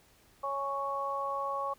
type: harmonic tone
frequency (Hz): 277.2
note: C#4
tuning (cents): 0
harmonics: 2 / 3 / 4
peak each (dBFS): -37 / -39 / -33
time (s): 0.43-1.74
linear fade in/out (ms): 10
effects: pink hiss -63 dBFS RMS until 1.78 s